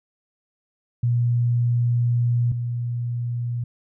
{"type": "tone pair in turn", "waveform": "sine", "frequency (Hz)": [120, 120], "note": ["B2", "B2"], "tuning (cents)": [-49, -49], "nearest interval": "unison", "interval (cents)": 0, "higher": "neither", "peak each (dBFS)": [-17, -23], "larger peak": "first", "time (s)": [[1.03, 2.52], [2.52, 3.64]], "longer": "first", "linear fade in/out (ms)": 5, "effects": []}